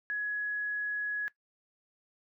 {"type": "tone", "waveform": "sine", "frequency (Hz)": 1680, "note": "G#6", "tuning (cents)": 19, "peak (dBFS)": -30, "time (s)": [0.1, 1.28], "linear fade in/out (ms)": 0, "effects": ["noise-tail reverb RT60 0.1 s tail -19 dB re dry"]}